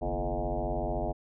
sine tone with frequency modulation, 336.8 Hz, E4, 37 cents sharp, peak -28 dBFS, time 0.01-1.13 s, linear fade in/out 20 ms, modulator 94 Hz, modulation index 4.6, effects none

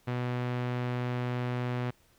sawtooth tone with low-pass filter, 123.5 Hz, B2, in tune, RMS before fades -32 dBFS, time 0.07-1.91 s, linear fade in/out 10 ms, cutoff 2600 Hz, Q 0.93, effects pink hiss -65 dBFS RMS until 2.18 s

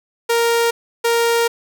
sawtooth tone pair in turn, 466.2 / 466.2 Hz, A#4 / A#4, 0 / 0 cents, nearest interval unison, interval 0 cents, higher neither, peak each -10 dBFS, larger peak neither, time 0.29-0.71 / 1.04-1.48 s, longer second, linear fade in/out 10 ms, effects none

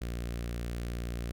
sawtooth tone with notch filter, 58.9 Hz, A#1, 19 cents sharp, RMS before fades -36 dBFS, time 0.01-1.32 s, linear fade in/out 10 ms, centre 910 Hz, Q 1.5, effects none

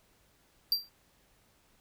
square tone with exponential decay, 4715 Hz, D8, 6 cents sharp, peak -22 dBFS, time 0.72-0.89 s, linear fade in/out 1 ms, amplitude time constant 36 ms, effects pink hiss -67 dBFS RMS until 1.8 s

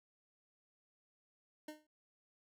25% pulse tone with exponential decay, 305.4 Hz, D#4, 32 cents flat, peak -39 dBFS, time 1.68-1.87 s, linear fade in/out 5 ms, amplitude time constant 40 ms, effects none

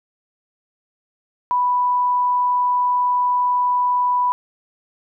sine tone, 987.8 Hz, B5, in tune, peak -15 dBFS, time 1.51-4.32 s, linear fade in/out 0 ms, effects none

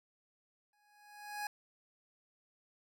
25% pulse tone with exponential growth, 830.6 Hz, G#5, in tune, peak -32 dBFS, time 0.73-1.47 s, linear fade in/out 2 ms, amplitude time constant 160 ms, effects none

